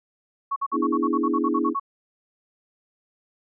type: tone bursts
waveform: sine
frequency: 1110 Hz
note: C#6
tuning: 2 cents sharp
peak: -22 dBFS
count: 13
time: 0.51-1.798 s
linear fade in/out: 10 ms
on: 52 ms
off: 51 ms
type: chord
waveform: sine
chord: E dominant seventh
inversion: second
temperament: equal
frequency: 246.9 / 293.7 / 329.6 / 415.3 Hz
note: B3 / D4 / E4 / G#4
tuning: 0 / 0 / 0 / 0 cents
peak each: -27 / -26 / -25 / -29 dBFS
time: 0.72-1.75 s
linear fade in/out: 50 ms
effects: none